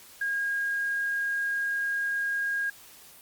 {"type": "tone with quantisation", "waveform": "sine", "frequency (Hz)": 1628, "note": "G#6", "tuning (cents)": -35, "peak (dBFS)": -26, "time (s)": [0.21, 2.7], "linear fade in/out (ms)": 5, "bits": 9, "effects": ["white hiss -51 dBFS RMS until 3.21 s", "Opus 48 kbps"]}